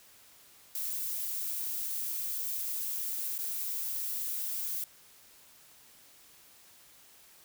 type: noise with dropouts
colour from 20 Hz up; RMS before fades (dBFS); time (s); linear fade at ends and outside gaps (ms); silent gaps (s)
violet; -35; 0.75-4.84; 2; 3.38-3.388
effects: white hiss -58 dBFS RMS until 7.44 s